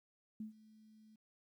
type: tone with ADSR envelope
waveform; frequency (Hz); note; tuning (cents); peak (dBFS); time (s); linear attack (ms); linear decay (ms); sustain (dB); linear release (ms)
sine; 216.8; A3; -25; -40; 0.4-1.16; 4; 120; -20; 7
effects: 13-bit